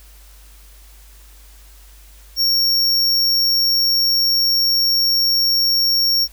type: tone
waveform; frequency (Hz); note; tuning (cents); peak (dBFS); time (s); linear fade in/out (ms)
square; 5520; F8; -21; -14; 2.36-6.28; 50
effects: added 50 Hz sine -42 dBFS peak until 6.32 s + white hiss -49 dBFS RMS until 6.32 s